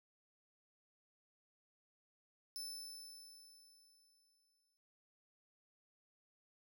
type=tone with exponential decay; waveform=sawtooth; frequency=5274 Hz; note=E8; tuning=in tune; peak=-40 dBFS; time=2.56-4.77 s; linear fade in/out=0 ms; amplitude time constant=480 ms; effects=none